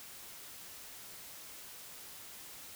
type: silence
effects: white hiss -50 dBFS RMS until 2.75 s